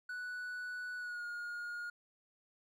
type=tone with pitch glide; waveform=triangle; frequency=1480 to 1430.4 Hz; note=F#6 to F6; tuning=0 to +41 cents; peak=-38 dBFS; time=0.09-1.9 s; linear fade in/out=5 ms; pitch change=-59 cents; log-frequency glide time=0.97-1.25 s; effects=none